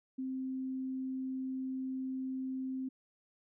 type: tone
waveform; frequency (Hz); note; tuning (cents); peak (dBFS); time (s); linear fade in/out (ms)
sine; 261.6; C4; 0; -35; 0.18-2.89; 10
effects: none